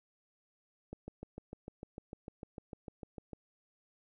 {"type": "click train", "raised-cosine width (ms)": 2, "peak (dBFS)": -30, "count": 17, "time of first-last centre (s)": [0.93, 3.332], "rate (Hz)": 6.66, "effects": []}